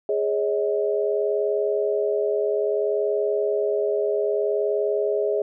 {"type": "chord", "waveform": "sine", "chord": "Ab suspended fourth", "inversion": "none", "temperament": "equal with one note detuned", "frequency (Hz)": [415.3, 554.4, 635], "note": ["Ab4", "Db5", "Eb5"], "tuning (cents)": [0, 0, 35], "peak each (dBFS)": [-22, -27, -26], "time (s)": [0.09, 5.42], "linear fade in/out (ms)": 2, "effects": []}